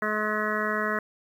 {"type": "harmonic tone", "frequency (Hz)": 213.1, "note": "G#3", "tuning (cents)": 45, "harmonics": [1, 2, 3, 5, 6, 7, 8, 9], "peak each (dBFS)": [-33, -33, -33, -33, -33, -33, -33, -33], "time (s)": [0.02, 0.99], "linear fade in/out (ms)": 2, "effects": ["9-bit"]}